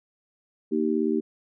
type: chord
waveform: sine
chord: Eb major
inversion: second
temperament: just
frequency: 233.3 / 311.1 / 388.9 Hz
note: Bb3 / Eb4 / G4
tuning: +2 / 0 / -14 cents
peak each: -26 dBFS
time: 0.71-1.21 s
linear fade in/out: 20 ms
effects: none